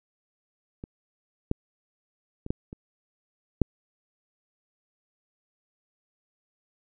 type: clicks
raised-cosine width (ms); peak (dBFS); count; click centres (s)
3; -24 / -11 / -23 / -13 / -26 / -6; 6; 0.839 / 1.514 / 2.464 / 2.505 / 2.729 / 3.617
effects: none